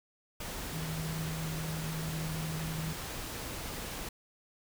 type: tone in noise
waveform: sine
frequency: 159.2 Hz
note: D#3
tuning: 40 cents sharp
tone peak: -35 dBFS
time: 0.73-2.93 s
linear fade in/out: 5 ms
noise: pink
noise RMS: -40 dBFS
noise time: 0.4-4.09 s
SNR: +2 dB
effects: none